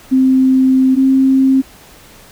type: tone pair in turn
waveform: sine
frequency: 261.6 / 265.9 Hz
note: C4 / C4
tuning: 0 / +28 cents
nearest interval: unison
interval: 28 cents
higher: second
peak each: -7 dBFS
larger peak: neither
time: 0.11-0.96 / 0.96-1.62 s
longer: first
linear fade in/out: 20 ms
effects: pink hiss -41 dBFS RMS until 2.31 s